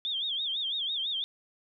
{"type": "tone with vibrato", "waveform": "sine", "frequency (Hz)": 3428, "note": "A7", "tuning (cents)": -46, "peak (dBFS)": -29, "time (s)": [0.05, 1.24], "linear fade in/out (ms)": 0, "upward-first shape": "sine", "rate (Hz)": 6, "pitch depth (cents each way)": 160, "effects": []}